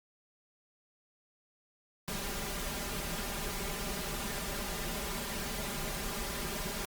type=noise with comb filter; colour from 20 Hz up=pink; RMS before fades=-37 dBFS; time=2.08-6.85 s; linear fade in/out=0 ms; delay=5 ms; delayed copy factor=+0.75; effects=Opus 48 kbps